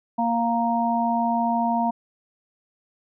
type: harmonic tone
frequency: 233.2 Hz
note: A#3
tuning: 1 cent sharp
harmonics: 1 / 3 / 4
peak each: -24 / -24 / -24 dBFS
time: 0.18-1.91 s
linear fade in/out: 10 ms
effects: none